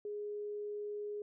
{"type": "tone", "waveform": "sine", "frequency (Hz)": 415.3, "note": "G#4", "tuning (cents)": 0, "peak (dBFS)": -38, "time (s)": [0.05, 1.22], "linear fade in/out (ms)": 2, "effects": []}